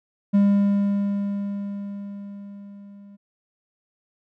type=tone with level ramp; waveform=triangle; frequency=201 Hz; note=G3; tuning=44 cents sharp; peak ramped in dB=-11 to -41 dBFS; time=0.33-3.17 s; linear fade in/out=20 ms; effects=none